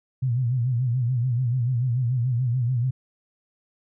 sine tone with vibrato, 123.47 Hz, B2, in tune, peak -20 dBFS, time 0.22-2.91 s, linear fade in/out 10 ms, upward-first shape sine, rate 6.9 Hz, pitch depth 110 cents each way, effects none

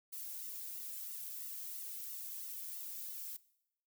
violet noise with flanger, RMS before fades -45 dBFS, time 0.12-3.37 s, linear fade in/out 10 ms, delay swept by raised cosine 1.2 to 2.13 ms, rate 3 Hz, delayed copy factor -0.85, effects noise-tail reverb RT60 0.8 s tail -20 dB re dry

